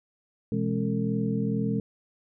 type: tone cluster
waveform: sine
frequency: 125.2 / 167.2 / 209 / 272.2 / 450.7 Hz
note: B2 / E3 / G#3 / C#4 / A4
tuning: +24 / +25 / +11 / -31 / +42 cents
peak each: -31 / -33 / -27 / -33 / -34 dBFS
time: 0.52-1.8 s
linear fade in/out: 2 ms
effects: none